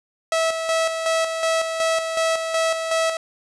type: tone with tremolo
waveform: sawtooth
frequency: 651 Hz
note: E5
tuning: 22 cents flat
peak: -14 dBFS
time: 0.32-3.17 s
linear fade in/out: 2 ms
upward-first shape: square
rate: 2.7 Hz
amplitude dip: 50%
effects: resampled to 22050 Hz + 8-bit